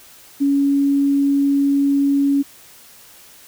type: tone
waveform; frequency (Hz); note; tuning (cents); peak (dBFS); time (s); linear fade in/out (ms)
sine; 280; C#4; +18; -13; 0.4-2.43; 20
effects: white hiss -45 dBFS RMS until 3.47 s